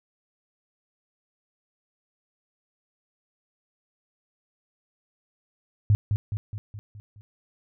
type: tone with echo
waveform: sine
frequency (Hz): 103.9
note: G#2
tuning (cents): +1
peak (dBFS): -15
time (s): 5.9-5.95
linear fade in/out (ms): 0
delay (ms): 210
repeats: 6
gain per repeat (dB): -5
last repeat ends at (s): 7.21
effects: none